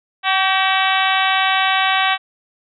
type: harmonic tone with a mistuned harmonic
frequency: 380.4 Hz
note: F#4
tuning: 48 cents sharp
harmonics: 2 / 3 / 4 / 5 / 6 / 7 / 8 / 9 / 10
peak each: -19 / -21 / -22 / -23 / -24 / -24 / -25 / -26 / -26 dBFS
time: 0.23-2.18 s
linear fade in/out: 50 ms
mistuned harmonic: 4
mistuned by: +41 cents
effects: none